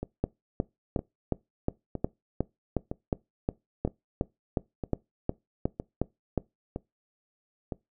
two click trains, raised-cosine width 2 ms, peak -12 / -19 dBFS, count 18 / 9, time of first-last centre 0.24-6.377 / 0.03-7.722 s, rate 2.77 / 1.04 Hz, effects noise-tail reverb RT60 0.2 s tail -22 dB re dry

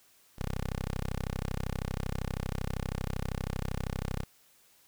10% pulse tone, 32.7 Hz, C1, in tune, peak -24 dBFS, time 0.38-4.24 s, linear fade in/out 10 ms, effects white hiss -63 dBFS RMS until 4.87 s

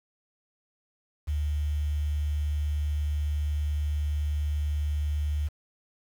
sine tone with quantisation, 74.2 Hz, D2, 18 cents sharp, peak -25 dBFS, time 1.27-5.49 s, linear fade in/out 20 ms, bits 8, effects none

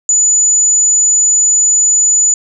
sine tone, 6970 Hz, A8, 17 cents flat, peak -7 dBFS, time 0.09-2.34 s, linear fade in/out 2 ms, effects none

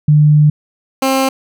sine / 15% pulse tone pair in turn, 150 / 266.3 Hz, D3 / C4, +37 / +31 cents, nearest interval minor seventh, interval 994 cents, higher second, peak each -5 dBFS, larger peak neither, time 0.08-0.5 / 1.02-1.29 s, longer first, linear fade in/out 5 ms, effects none

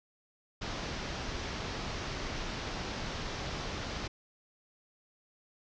pink low-pass noise, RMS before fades -38 dBFS, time 0.61-4.08 s, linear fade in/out 10 ms, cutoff 6100 Hz, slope 48 dB/octave, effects none

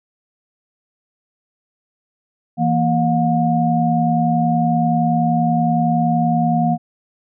sine tone cluster, 163.8 / 234.4 / 717 Hz, E3 / A#3 / F5, -11 / +10 / +45 cents, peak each -18 dBFS, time 2.57-6.78 s, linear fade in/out 50 ms, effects none

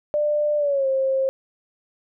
sine tone with pitch glide, 595 to 533.2 Hz, D5 to C5, +22 to +33 cents, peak -18 dBFS, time 0.14-1.29 s, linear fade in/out 0 ms, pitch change -189 cents, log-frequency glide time 0.57-0.87 s, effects none

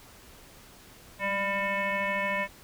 sine tone with frequency modulation, 1396.9 Hz, F6, in tune, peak -26 dBFS, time 1.19-2.48 s, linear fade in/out 50 ms, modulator 401 Hz, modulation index 2.6, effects pink hiss -52 dBFS RMS until 2.63 s

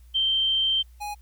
sine / square tone pair in turn, 3133 / 829.8 Hz, G7 / G#5, -2 / -2 cents, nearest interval octave + major seventh, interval 2300 cents, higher first, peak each -20 / -31 dBFS, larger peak first, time 0.14-0.83 / 1-1.15 s, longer first, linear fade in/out 20 ms, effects added 60 Hz sine -47 dBFS peak until 1.21 s + white hiss -65 dBFS RMS until 1.21 s

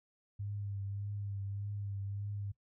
sine tone with vibrato, 100.6 Hz, G2, 45 cents sharp, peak -37 dBFS, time 0.39-2.52 s, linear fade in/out 10 ms, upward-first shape triangle, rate 1.7 Hz, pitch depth 37 cents each way, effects noise-tail reverb RT60 0.1 s tail -18 dB re dry

